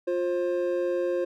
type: tone pair together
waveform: triangle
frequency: 352.8 / 530.9 Hz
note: F4 / C5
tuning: +18 / +25 cents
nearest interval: perfect fifth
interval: 707 cents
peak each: -25 dBFS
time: 0.07-1.25 s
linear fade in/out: 10 ms
effects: none